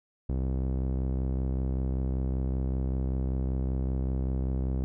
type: tone with low-pass filter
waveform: sawtooth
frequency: 65.2 Hz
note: C2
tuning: 5 cents flat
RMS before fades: -29 dBFS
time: 0.29-4.84 s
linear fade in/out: 0 ms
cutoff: 420 Hz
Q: 0.7
effects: none